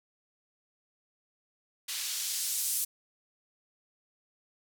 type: noise with band-pass filter sweep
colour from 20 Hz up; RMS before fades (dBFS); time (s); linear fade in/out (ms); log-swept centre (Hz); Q
blue; -33; 1.88-2.85; 10; 3000 to 9700; 0.79
effects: none